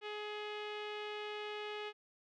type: tone with low-pass filter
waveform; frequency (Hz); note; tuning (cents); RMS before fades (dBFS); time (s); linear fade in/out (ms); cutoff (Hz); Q
sawtooth; 420.3; G#4; +21; -43; 0.01-1.93; 50; 3000; 2.6
effects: none